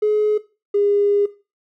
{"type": "tone pair in turn", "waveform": "triangle", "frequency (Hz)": [423.5, 407.1], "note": ["G#4", "G#4"], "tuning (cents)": [34, -35], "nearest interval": "minor second", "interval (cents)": 69, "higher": "first", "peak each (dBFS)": -10, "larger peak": "neither", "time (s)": [[0.02, 0.38], [0.74, 1.26]], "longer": "second", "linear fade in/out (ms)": 10, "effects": ["noise-tail reverb RT60 0.3 s tail -20 dB re dry", "tanh soft clip ceiling -12 dBFS"]}